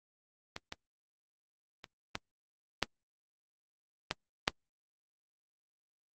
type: clicks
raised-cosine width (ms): 0.2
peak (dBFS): -21 / -21 / -27 / -16 / -9 / -13 / -7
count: 7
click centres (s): 0.564 / 0.724 / 1.842 / 2.154 / 2.827 / 4.111 / 4.479
effects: Opus 32 kbps